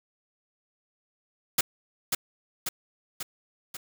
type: noise with echo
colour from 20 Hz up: white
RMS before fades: -22 dBFS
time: 1.58-1.61 s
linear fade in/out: 5 ms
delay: 540 ms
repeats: 4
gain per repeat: -4 dB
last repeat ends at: 3.77 s
effects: none